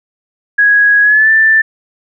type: tone with pitch glide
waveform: sine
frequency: 1661.2 to 1770.2 Hz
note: G#6 to A6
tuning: 0 to +10 cents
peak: -5 dBFS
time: 0.58-1.62 s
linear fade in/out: 10 ms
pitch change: +110 cents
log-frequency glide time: 1.02-1.3 s
effects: none